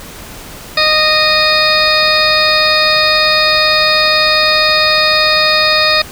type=harmonic tone; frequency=618 Hz; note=D#5; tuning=12 cents flat; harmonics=1 / 2 / 3 / 4 / 6 / 7 / 8; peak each=-16 / -16 / -16 / -16 / -16 / -16 / -16 dBFS; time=0.77-6.02 s; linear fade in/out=5 ms; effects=pink hiss -31 dBFS RMS until 6.11 s